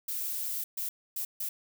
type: noise bursts at uneven times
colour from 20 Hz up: violet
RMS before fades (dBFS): -34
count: 4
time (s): 0.08-0.64 / 0.77-0.89 / 1.16-1.25 / 1.4-1.49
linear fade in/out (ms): 5
effects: none